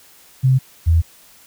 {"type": "tone pair in turn", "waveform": "sine", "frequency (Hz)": [130.81, 82.41], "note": ["C3", "E2"], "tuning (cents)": [0, 0], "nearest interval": "minor sixth", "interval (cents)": 800, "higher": "first", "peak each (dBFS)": -10, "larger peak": "neither", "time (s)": [[0.43, 0.59], [0.86, 1.02]], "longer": "neither", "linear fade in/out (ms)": 20, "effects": ["white hiss -48 dBFS RMS until 1.46 s"]}